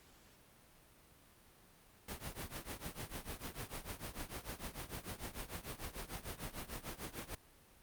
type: noise with tremolo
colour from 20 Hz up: pink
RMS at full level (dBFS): -42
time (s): 2.08-7.35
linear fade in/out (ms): 5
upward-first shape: triangle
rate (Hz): 6.7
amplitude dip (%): 95
effects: pink hiss -64 dBFS RMS until 7.82 s + Opus 48 kbps